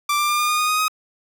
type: tone with pitch steps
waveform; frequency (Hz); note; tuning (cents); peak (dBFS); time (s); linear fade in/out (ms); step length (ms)
sawtooth; 1174.7 / 1186.3 / 1198 / 1209.8 / 1221.8 / 1233.8 / 1246 / 1258.3; D6 / D6 / D6 / D#6 / D#6 / D#6 / D#6 / D#6; 0 / +17 / +34 / -49 / -32 / -15 / +2 / +19; -14; 0.09-0.882; 5; 99
effects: none